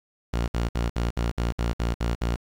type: tone bursts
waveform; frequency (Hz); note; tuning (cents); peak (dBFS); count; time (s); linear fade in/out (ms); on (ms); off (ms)
sawtooth; 58.27; A#1; 0; -19; 10; 0.33-2.361; 10; 150; 59
effects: low-pass 7000 Hz 12 dB/octave + 8-bit